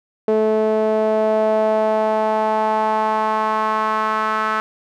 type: tone with band-pass filter sweep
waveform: sawtooth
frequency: 217.1 Hz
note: A3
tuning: 23 cents flat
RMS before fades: -18 dBFS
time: 0.28-4.6 s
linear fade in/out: 0 ms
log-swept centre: 490 to 1300 Hz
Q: 3.5
effects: none